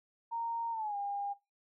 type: tone with pitch glide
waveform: sine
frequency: 926 to 806.1 Hz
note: A#5 to G5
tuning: -12 to +48 cents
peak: -34 dBFS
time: 0.31-1.34 s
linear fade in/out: 20 ms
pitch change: -240 cents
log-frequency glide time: 0.71-0.96 s
effects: noise-tail reverb RT60 0.2 s tail -17 dB re dry